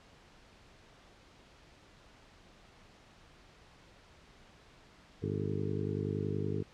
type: harmonic tone with a mistuned harmonic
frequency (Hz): 50.6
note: G#1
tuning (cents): -44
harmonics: 2 / 3 / 4 / 5 / 6 / 7 / 8 / 9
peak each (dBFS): -37 / -38 / -41 / -44 / -42 / -43 / -41 / -42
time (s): 5.22-6.63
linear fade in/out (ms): 10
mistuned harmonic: 9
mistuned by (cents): -47
effects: pink hiss -59 dBFS RMS until 6.73 s + low-pass 5000 Hz 12 dB/octave